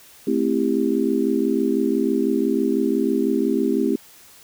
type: chord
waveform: sine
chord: A minor seventh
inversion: none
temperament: just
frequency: 220 / 264 / 330 / 396 Hz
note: A3 / C4 / E4 / G4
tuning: 0 / +16 / +2 / +18 cents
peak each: -24 / -22 / -23 / -23 dBFS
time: 0.27-3.96 s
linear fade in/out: 5 ms
effects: white hiss -48 dBFS RMS until 4.43 s